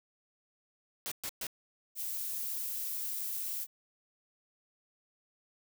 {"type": "noise bursts", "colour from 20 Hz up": "white", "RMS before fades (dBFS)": -38, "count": 3, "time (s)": [1.06, 1.468], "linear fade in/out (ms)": 0, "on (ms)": 56, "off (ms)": 120}
{"type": "noise", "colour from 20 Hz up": "violet", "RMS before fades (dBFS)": -37, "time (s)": [1.95, 3.67], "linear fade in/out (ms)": 50}
{"effects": []}